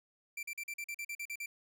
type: tone bursts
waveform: 45% pulse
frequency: 2349 Hz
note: D7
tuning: in tune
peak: -38 dBFS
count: 11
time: 0.37-1.46 s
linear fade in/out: 5 ms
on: 60 ms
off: 43 ms
effects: none